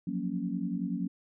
sine chord, Gb major seventh, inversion third, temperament equal, 174.61 / 185 / 233.1 / 277.2 Hz, F3 / Gb3 / Bb3 / Db4, 0 / 0 / 0 / 0 cents, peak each -37 / -34 / -36 / -36 dBFS, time 0.07-1.08 s, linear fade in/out 5 ms, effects none

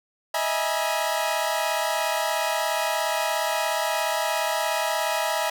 sawtooth chord, E major seventh, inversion third, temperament equal with one note detuned, 622.3 / 659.3 / 830.6 / 963 Hz, D#5 / E5 / G#5 / B5, 0 / 0 / 0 / -44 cents, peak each -25 dBFS, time 0.34-5.5 s, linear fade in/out 5 ms, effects none

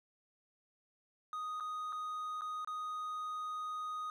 triangle tone with dropouts, 1244.5 Hz, D#6, in tune, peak -36 dBFS, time 1.33-4.1 s, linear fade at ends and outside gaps 1 ms, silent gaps 1.6-1.606 / 1.924-1.928 / 2.41-2.418 / 2.647-2.674 s, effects none

